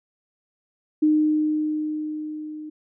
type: tone with level ramp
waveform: sine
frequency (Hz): 306.2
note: D#4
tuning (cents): -28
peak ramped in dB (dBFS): -14 to -33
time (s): 1.02-2.7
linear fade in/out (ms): 10
effects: none